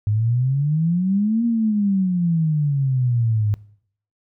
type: exponential two-way sweep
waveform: sine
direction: up then down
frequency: 102.5 to 236.7 to 102.5 Hz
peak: -16 dBFS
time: 0.07-3.54 s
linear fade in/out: 0 ms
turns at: 1.45 s
effects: noise-tail reverb RT60 0.6 s tail -21 dB re dry